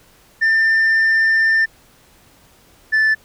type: tone pair in turn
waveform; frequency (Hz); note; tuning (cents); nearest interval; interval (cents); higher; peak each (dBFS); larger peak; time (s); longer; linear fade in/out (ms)
sine; 1792 / 1754.1; A6 / A6; +31 / -6; unison; 37; first; -9; neither; 0.41-1.66 / 2.92-3.15; first; 20
effects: tanh soft clip ceiling -11 dBFS + pink hiss -51 dBFS RMS until 3.24 s